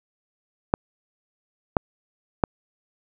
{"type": "clicks", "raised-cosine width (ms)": 1, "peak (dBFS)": -3, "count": 3, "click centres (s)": [0.739, 1.768, 2.438], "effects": []}